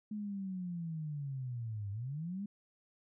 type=linear two-way sweep; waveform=sine; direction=down then up; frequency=213.9 to 98 to 208.9 Hz; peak=-37 dBFS; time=0.11-2.46 s; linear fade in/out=5 ms; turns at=1.91 s; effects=none